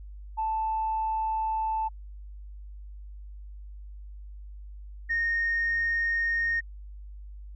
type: tone pair in turn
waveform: sine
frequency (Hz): 880 / 1848.6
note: A5 / A#6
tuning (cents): 0 / -15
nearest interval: octave + minor second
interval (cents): 1285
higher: second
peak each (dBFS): -25 / -23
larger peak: second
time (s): 0.37-1.89 / 5.09-6.61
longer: neither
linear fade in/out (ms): 20
effects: tanh soft clip ceiling -20 dBFS + added 50 Hz sine -40 dBFS peak until 7.55 s